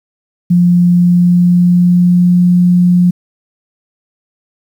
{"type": "tone with pitch glide", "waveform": "sine", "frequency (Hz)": [175.8, 177.74], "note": ["F3", "F3"], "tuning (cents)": [12, 31], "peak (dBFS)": -5, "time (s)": [0.5, 3.11], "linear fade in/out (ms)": 10, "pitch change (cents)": 19, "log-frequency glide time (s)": [0.93, 2.42], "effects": ["7-bit"]}